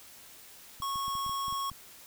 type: clicks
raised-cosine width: 5 ms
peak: -35 dBFS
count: 9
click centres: 0.802 / 0.958 / 1.081 / 1.153 / 1.264 / 1.295 / 1.482 / 1.526 / 1.716 s
type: tone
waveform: square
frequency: 1100 Hz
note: C#6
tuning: 14 cents flat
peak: -32 dBFS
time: 0.82-1.7 s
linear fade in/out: 2 ms
effects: white hiss -52 dBFS RMS until 2.06 s